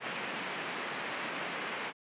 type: band-pass noise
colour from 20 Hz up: white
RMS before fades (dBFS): -38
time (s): 0-1.93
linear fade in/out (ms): 50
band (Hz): 160 to 2700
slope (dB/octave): 24
effects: resampled to 8000 Hz